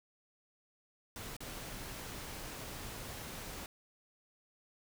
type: noise with dropouts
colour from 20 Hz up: pink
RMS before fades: -45 dBFS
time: 1.16-3.66 s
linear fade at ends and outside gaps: 1 ms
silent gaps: 1.366-1.405 s
effects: none